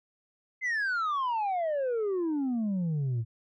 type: exponential sweep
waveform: sine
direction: down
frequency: 2093 to 108.9 Hz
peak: -24 dBFS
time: 0.61-3.25 s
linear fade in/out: 50 ms
effects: tanh soft clip ceiling -26 dBFS